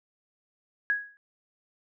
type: tone with exponential decay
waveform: sine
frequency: 1661.2 Hz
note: G#6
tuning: in tune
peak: -20 dBFS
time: 0.9-1.17 s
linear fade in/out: 0 ms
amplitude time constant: 58 ms
effects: none